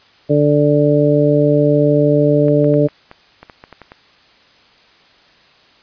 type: harmonic tone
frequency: 146.83 Hz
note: D3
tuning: in tune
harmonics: 1 / 2 / 3 / 4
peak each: -15 / -15 / -15 / -15 dBFS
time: 0.29-2.88 s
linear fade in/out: 20 ms
type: clicks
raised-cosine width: 0.5 ms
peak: -20 dBFS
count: 11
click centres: 2.483 / 2.644 / 2.74 / 2.886 / 3.114 / 3.43 / 3.498 / 3.639 / 3.727 / 3.817 / 3.919 s
effects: white hiss -49 dBFS RMS until 5.82 s + resampled to 11025 Hz